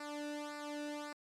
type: tone with flanger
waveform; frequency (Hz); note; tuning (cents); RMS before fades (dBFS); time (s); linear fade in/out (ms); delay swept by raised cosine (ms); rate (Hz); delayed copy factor
sawtooth; 294.9; D4; +7; -43; 0-1.13; 5; 0.31 to 0.95; 1.8; -0.85
effects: low-pass 9000 Hz 12 dB/octave + MP3 96 kbps